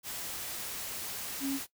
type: tone in noise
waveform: sine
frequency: 273.2 Hz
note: C#4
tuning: 25 cents flat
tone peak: -30 dBFS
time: 1.4-1.6 s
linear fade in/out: 50 ms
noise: white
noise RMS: -39 dBFS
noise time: 0.03-1.67 s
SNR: +6 dB
effects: noise-tail reverb RT60 0.1 s tail -18 dB re dry